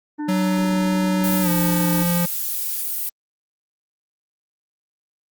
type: harmonic tone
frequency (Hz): 298.7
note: D4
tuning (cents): +29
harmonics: 1 / 3 / 5 / 6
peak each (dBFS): -24 / -34 / -44 / -44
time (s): 0.18-2.04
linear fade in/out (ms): 20
type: tone with pitch glide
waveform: square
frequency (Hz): 187.4 to 173.84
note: F#3 to F3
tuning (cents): +22 to -8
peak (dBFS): -19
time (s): 0.28-2.26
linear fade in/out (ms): 10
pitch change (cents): -130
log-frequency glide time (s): 1.42-1.49
type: noise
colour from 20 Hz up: violet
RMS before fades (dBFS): -25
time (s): 1.24-3.09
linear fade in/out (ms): 0
effects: Opus 32 kbps